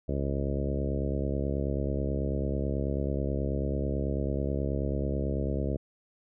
harmonic tone with a mistuned harmonic, 69.2 Hz, C#2, 2 cents flat, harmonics 1 / 2 / 3 / 4 / 5 / 6 / 7 / 8 / 9, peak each -31 / -34 / -36 / -37 / -38 / -39 / -39 / -40 / -41 dBFS, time 0.08-5.77 s, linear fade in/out 10 ms, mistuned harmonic 1, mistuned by -17 cents, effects none

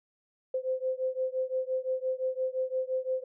sine beating tone pair, 515 / 520.8 Hz, C5 / C5, -28 / -8 cents, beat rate 5.8 Hz, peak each -31 / -32 dBFS, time 0.54-3.24 s, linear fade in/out 5 ms, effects none

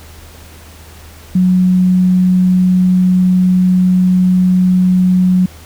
sine tone, 183.1 Hz, F#3, 18 cents flat, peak -7 dBFS, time 1.35-5.46 s, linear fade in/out 5 ms, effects added 79 Hz sine -36 dBFS peak until 5.65 s + pink hiss -39 dBFS RMS until 5.65 s

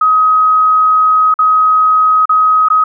sine tone with dropouts, 1264 Hz, D#6, 27 cents sharp, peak -6 dBFS, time 0.01-2.84 s, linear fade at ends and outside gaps 5 ms, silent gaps 1.341-1.389 / 2.256-2.293 / 2.686-2.701 s, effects none

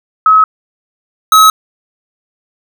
sine / square tone pair in turn, 1282 / 1282 Hz, E6 / E6, -49 / -49 cents, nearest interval unison, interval 0 cents, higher neither, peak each -3 dBFS, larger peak neither, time 0.26-0.44 / 1.32-1.5 s, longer neither, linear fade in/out 2 ms, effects none

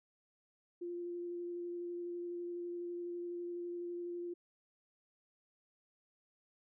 sine tone with vibrato, 348.6 Hz, F4, 3 cents flat, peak -39 dBFS, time 0.81-4.34 s, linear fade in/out 10 ms, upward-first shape square, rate 12 Hz, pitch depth 8 cents each way, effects none

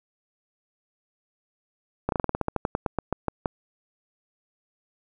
slowing click train, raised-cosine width 1 ms, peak -10 dBFS, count 17, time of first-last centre 2.09-3.458 s, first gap 32 ms, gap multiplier 1.12, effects none

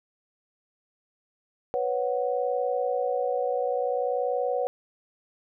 sine chord, B suspended second, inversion none, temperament equal, 493.9 / 554.4 / 740 Hz, B4 / C#5 / F#5, 0 / 0 / 0 cents, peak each -27 / -29 / -30 dBFS, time 1.74-4.67 s, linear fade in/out 0 ms, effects none

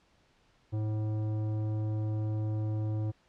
sine tone with tanh clipping, 107.7 Hz, A2, 37 cents flat, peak -31 dBFS, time 0.72-3.12 s, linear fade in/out 20 ms, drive 13 dB, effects pink hiss -67 dBFS RMS until 3.28 s + low-pass 5000 Hz 12 dB/octave

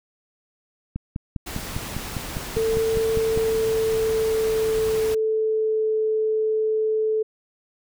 click train, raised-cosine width 5 ms, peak -15 dBFS, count 13, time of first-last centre 0.96-3.374 s, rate 4.97 Hz
pink noise, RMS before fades -33 dBFS, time 1.46-5.15 s, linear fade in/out 10 ms
sine tone with pitch glide, 447.4 to 435.7 Hz, A4 to A4, +29 to -17 cents, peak -19 dBFS, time 2.56-7.23 s, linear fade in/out 10 ms, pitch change -46 cents, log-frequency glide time 3.05-5.93 s
effects none

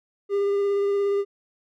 triangle tone with vibrato, 401.4 Hz, G4, 41 cents sharp, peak -18 dBFS, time 0.29-1.25 s, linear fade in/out 50 ms, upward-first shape sine, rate 17 Hz, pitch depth 13 cents each way, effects none

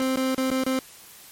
30% pulse tone with dropouts, 261.6 Hz, C4, in tune, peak -19 dBFS, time 0-0.79 s, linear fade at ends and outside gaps 1 ms, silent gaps 0.159-0.172 / 0.347-0.379 / 0.503-0.513 / 0.637-0.664 s, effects white hiss -47 dBFS RMS until 1.31 s + MP3 64 kbps

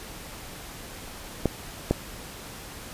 clicks, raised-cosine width 2 ms, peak -7 dBFS, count 2, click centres 1.457 / 1.91 s, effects pink hiss -41 dBFS RMS until 2.93 s + resampled to 32000 Hz

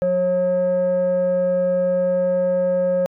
sine tone pair together, 181.2 / 543 Hz, F#3 / C#5, -36 / -36 cents, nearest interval octave + perfect fifth, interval 1900 cents, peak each -24 / -15 dBFS, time 0.02-3.06 s, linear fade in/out 0 ms, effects tanh soft clip ceiling -13 dBFS

